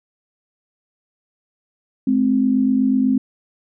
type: tone pair together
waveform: sine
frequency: 213.5 / 261.6 Hz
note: G#3 / C4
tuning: +48 / 0 cents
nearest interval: major third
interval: 352 cents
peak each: -19 / -15 dBFS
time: 2.07-3.18 s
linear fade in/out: 5 ms
effects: none